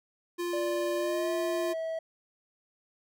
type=tone; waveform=square; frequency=348.7 Hz; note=F4; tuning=3 cents flat; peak=-31 dBFS; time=0.38-1.74 s; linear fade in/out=20 ms
type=tone with pitch glide; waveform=triangle; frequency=588 to 648.7 Hz; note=D5 to E5; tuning=+2 to -28 cents; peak=-29 dBFS; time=0.53-1.99 s; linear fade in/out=5 ms; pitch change=+170 cents; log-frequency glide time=0.97-1.32 s
effects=none